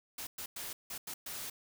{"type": "noise bursts at uneven times", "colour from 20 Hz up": "white", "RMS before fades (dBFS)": -42, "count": 6, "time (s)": [[0.18, 0.27], [0.38, 0.46], [0.56, 0.73], [0.9, 0.98], [1.07, 1.14], [1.26, 1.5]], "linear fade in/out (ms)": 5, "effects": []}